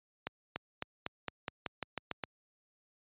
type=accelerating click train; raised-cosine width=0.3 ms; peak=-19 dBFS; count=11; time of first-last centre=0.27-2.237 s; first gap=290 ms; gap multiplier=0.91; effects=high-pass 80 Hz 12 dB/octave + resampled to 8000 Hz